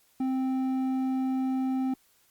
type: tone with hard clipping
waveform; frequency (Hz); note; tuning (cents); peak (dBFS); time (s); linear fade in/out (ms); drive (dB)
sine; 261.6; C4; 0; -27; 0.2-1.94; 5; 6
effects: white hiss -65 dBFS RMS until 2.3 s + Opus 48 kbps